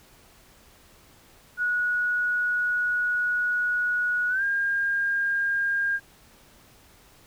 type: tone with pitch glide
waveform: sine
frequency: 1460 to 1610.6 Hz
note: F#6 to G6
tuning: -24 to +46 cents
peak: -22 dBFS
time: 1.57-6 s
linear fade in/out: 50 ms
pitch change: +170 cents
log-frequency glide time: 4.29-4.43 s
effects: pink hiss -55 dBFS RMS until 7.26 s